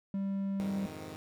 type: tone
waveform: triangle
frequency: 196 Hz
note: G3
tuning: in tune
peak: -29 dBFS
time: 0.14-0.86 s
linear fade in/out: 2 ms
type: chord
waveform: 10% pulse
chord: F minor seventh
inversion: none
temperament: equal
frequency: 87.31 / 103.83 / 130.81 / 155.56 Hz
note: F2 / Ab2 / C3 / Eb3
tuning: 0 / 0 / 0 / 0 cents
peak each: -40 / -40 / -44 / -38 dBFS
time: 0.6-1.16 s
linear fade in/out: 0 ms
effects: none